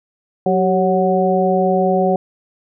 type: harmonic tone with a mistuned harmonic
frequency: 185 Hz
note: F#3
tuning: in tune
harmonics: 1 / 2 / 3 / 4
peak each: -18 / -18 / -18 / -18 dBFS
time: 0.46-2.16 s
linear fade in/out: 2 ms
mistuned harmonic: 2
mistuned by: +66 cents
effects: none